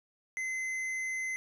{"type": "tone with hard clipping", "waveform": "sine", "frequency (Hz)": 2053, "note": "C7", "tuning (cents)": -33, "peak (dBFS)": -34, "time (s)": [0.37, 1.36], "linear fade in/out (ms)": 0, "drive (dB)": 8, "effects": []}